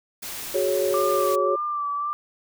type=noise; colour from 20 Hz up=white; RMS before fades=-34 dBFS; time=0.22-1.36 s; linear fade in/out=10 ms
type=chord; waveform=sine; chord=F# suspended second; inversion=none; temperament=just; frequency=370 / 416.2 / 555 Hz; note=F#4 / G#4 / C#5; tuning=0 / +4 / +2 cents; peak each=-25 / -26 / -23 dBFS; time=0.54-1.56 s; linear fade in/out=10 ms
type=tone with vibrato; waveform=sine; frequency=1174.7 Hz; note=D6; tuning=in tune; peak=-24 dBFS; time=0.94-2.13 s; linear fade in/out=0 ms; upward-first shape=sine; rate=1.8 Hz; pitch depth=36 cents each way
effects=none